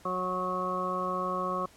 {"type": "harmonic tone", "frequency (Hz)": 183.3, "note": "F#3", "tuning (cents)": -16, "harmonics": [1, 2, 3, 4, 6, 7], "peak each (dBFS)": [-38, -38, -36, -42, -31, -39], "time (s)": [0.05, 1.66], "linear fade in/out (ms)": 5, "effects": ["pink hiss -57 dBFS RMS until 1.76 s", "low-pass 12000 Hz 12 dB/octave"]}